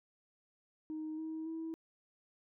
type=tone with pitch steps; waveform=sine; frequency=311.8 / 318 / 324.3 Hz; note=D#4 / D#4 / E4; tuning=+4 / +38 / -28 cents; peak=-37 dBFS; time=0.9-1.74 s; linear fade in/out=0 ms; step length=280 ms; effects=tanh soft clip ceiling -35 dBFS